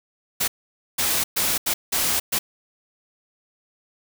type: noise bursts at uneven times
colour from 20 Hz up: white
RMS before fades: -22 dBFS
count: 6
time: 0.4-0.48 / 0.98-1.24 / 1.36-1.58 / 1.66-1.74 / 1.92-2.2 / 2.32-2.39 s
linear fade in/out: 10 ms
effects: none